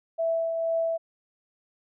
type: tone with tremolo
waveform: sine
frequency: 659.3 Hz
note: E5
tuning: in tune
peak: -22 dBFS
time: 0.18-0.98 s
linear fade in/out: 20 ms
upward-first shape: triangle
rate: 2.1 Hz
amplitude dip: 40%
effects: none